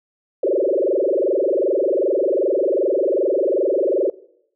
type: tone with frequency modulation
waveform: sine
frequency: 466.2 Hz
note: A#4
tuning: in tune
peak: -15 dBFS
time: 0.43-4.1 s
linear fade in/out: 5 ms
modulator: 22.6 Hz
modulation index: 5.2
effects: noise-tail reverb RT60 0.7 s tail -19 dB re dry